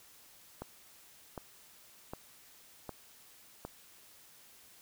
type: click train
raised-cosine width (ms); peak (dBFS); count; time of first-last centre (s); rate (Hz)
1; -26; 5; 0.62-3.65; 1.32
effects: white hiss -59 dBFS RMS until 4.81 s